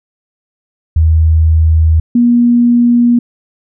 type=tone pair in turn; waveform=sine; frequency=79.9 / 239.4 Hz; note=D#2 / A#3; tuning=+47 / +46 cents; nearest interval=octave + perfect fifth; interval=1899 cents; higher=second; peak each=-5 dBFS; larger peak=neither; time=0.96-2 / 2.15-3.19 s; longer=neither; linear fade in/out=5 ms; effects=none